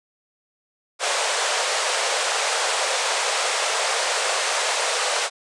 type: band-pass noise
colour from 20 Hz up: pink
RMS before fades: -23 dBFS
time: 0.99-5.3 s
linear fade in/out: 50 ms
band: 470 to 9300 Hz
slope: 48 dB/octave
effects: resampled to 24000 Hz